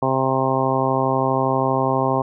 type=harmonic tone; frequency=132.4 Hz; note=C3; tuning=21 cents sharp; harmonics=1 / 2 / 3 / 4 / 5 / 6 / 7 / 8; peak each=-25 / -25 / -25 / -25 / -25 / -25 / -25 / -25 dBFS; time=0.02-2.22 s; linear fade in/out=5 ms; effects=none